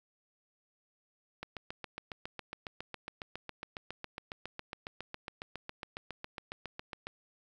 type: click train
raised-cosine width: 0.3 ms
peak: -24 dBFS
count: 42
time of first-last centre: 1.43-7.07 s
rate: 7.27 Hz
effects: 10-bit